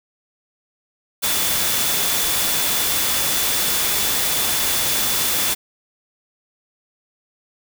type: tone in noise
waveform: sine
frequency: 3475 Hz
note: A7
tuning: 22 cents flat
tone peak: -29 dBFS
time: 1.22-5.55 s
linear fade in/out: 20 ms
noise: white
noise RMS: -20 dBFS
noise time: 1.22-5.55 s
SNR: -12 dB
effects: none